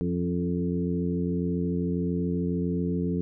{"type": "harmonic tone with a mistuned harmonic", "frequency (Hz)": 87.31, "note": "F2", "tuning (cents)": 0, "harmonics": [1, 2, 3, 4, 5], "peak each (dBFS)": [-34, -27, -31, -35, -34], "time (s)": [0.01, 3.21], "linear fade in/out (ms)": 0, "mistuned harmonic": 3, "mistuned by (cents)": 37, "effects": []}